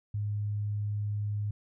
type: tone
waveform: sine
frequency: 103.83 Hz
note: G#2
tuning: in tune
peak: -29 dBFS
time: 0.14-1.51 s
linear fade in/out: 5 ms
effects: none